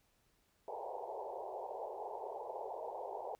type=band-pass noise; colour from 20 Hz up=white; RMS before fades=-44 dBFS; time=0.68-3.35 s; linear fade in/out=0 ms; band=380 to 940 Hz; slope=96 dB/octave; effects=pink hiss -75 dBFS RMS until 3.39 s